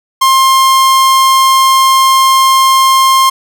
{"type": "tone", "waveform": "45% pulse", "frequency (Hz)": 1060, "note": "C6", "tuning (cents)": 22, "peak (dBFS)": -5, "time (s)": [0.21, 3.3], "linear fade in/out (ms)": 10, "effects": []}